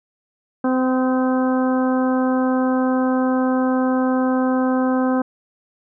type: harmonic tone with a mistuned harmonic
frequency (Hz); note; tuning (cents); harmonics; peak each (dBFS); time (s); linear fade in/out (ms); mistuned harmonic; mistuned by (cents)
257.6; C4; -27; 1 / 2 / 3 / 4 / 5 / 6; -17 / -23 / -27 / -29 / -31 / -33; 0.64-5.22; 5; 5; -20
effects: none

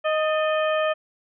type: harmonic tone with a mistuned harmonic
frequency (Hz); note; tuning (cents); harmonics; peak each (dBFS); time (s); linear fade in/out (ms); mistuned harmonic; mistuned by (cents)
622.3; D#5; 0; 1 / 2 / 3 / 4 / 5; -21 / -27 / -31 / -33 / -35; 0.04-0.94; 20; 3; -70
effects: none

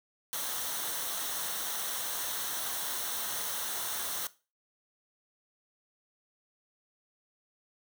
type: noise with comb filter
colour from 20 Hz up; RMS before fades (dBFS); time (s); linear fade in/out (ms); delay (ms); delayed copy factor
white; -35; 0.33-4.27; 0; 0.41; -0.6
effects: noise-tail reverb RT60 0.3 s tail -17 dB re dry

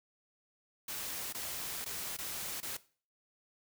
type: noise with dropouts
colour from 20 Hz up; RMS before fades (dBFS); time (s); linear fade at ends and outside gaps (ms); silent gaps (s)
white; -40; 0.88-2.77; 5; 1.327-1.346 / 1.846-1.859 / 2.169-2.185 / 2.604-2.628
effects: noise-tail reverb RT60 0.4 s tail -18 dB re dry

